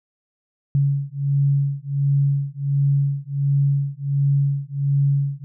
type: beating tone pair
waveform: sine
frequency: 139.5 / 140.9 Hz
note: C#3 / C#3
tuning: +11 / +29 cents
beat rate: 1.4 Hz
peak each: -20 dBFS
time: 0.75-5.44 s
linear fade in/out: 0 ms
effects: none